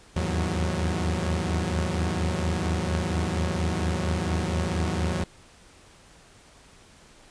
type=tone cluster; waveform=sawtooth; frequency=78.3 / 82.6 / 105 / 183.3 Hz; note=D#2 / E2 / G#2 / F#3; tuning=+11 / +4 / +19 / -16 cents; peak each=-24 / -26 / -30 / -26 dBFS; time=0.16-5.24 s; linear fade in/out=5 ms; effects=pink hiss -53 dBFS RMS until 7.3 s + resampled to 22050 Hz